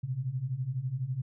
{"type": "beating tone pair", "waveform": "sine", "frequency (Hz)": [121.8, 133.8], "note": ["B2", "C3"], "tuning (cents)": [-24, 39], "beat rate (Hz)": 12, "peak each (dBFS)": [-35, -32], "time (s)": [0.03, 1.22], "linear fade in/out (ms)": 10, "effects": []}